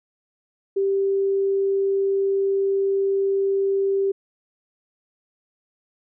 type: tone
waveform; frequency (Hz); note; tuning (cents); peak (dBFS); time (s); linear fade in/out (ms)
sine; 392; G4; 0; -18; 0.76-4.12; 10
effects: none